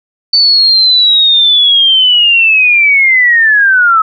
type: linear sweep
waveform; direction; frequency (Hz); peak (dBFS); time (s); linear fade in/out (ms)
sine; down; 4541 to 1280; -4; 0.33-4.02; 5
effects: none